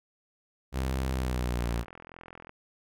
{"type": "tone with pitch glide", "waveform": "sawtooth", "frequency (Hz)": [65.41, 58.27], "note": ["C2", "A#1"], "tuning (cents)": [0, 0], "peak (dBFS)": -24, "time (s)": [0.72, 1.85], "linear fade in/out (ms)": 50, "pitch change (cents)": -200, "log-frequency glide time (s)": [1.09, 1.74]}
{"type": "click train", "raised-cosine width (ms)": 0.5, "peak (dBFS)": -30, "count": 39, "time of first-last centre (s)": [1.6, 2.494], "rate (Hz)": 42.5}
{"effects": []}